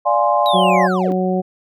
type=chord; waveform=sine; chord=D half-diminished seventh; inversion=none; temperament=equal; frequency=587.3 / 698.5 / 830.6 / 1046.5 Hz; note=D5 / F5 / Ab5 / C6; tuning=0 / 0 / 0 / 0 cents; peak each=-18 dBFS; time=0.05-0.88 s; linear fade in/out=20 ms
type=linear sweep; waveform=triangle; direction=down; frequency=3924 to 241.8 Hz; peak=-20 dBFS; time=0.46-1.12 s; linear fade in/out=0 ms
type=harmonic tone; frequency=185 Hz; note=F#3; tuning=in tune; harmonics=1 / 2 / 3 / 4; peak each=-18 / -21 / -23 / -24 dBFS; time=0.53-1.42 s; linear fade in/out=20 ms
effects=none